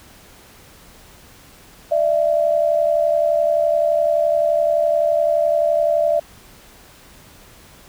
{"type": "tone pair together", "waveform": "sine", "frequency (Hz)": [596, 667.7], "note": ["D5", "E5"], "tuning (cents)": [25, 22], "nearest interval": "major second", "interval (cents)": 197, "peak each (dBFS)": -17, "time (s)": [1.91, 6.2], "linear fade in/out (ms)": 10, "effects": ["pink hiss -46 dBFS RMS until 7.88 s"]}